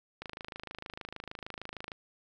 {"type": "click train", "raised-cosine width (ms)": 0.3, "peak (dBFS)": -24, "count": 46, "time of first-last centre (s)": [0.22, 1.918], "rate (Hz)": 26.5, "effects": []}